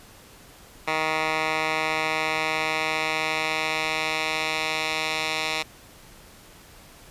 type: tone with band-pass filter sweep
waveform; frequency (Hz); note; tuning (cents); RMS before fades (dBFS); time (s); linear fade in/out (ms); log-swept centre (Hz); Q
10% pulse; 157.2; D#3; +18; -26; 0.87-5.63; 10; 1800 to 3200; 1.2
effects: pink hiss -49 dBFS RMS until 7.1 s + resampled to 32000 Hz